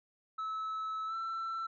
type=tone with pitch glide; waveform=sine; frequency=1300 to 1338.1 Hz; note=E6 to E6; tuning=-24 to +26 cents; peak=-32 dBFS; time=0.38-1.67 s; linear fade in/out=10 ms; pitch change=+50 cents; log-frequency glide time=1.06-1.15 s; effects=tanh soft clip ceiling -34 dBFS